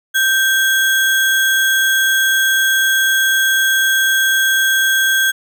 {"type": "tone with sample-and-hold", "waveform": "sine", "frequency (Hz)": 1568, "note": "G6", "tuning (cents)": 0, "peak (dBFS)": -11, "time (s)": [0.14, 5.32], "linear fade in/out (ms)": 20, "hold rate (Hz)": 4900, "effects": []}